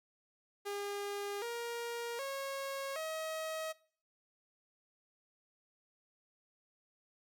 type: tone with pitch steps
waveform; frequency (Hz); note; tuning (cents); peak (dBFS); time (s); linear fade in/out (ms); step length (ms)
sawtooth; 405.1 / 470.7 / 547 / 635.7; G#4 / A#4 / C#5 / D#5; -43 / +17 / -23 / +37; -34; 0.65-3.73; 20; 770
effects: noise-tail reverb RT60 0.5 s tail -21 dB re dry + Opus 48 kbps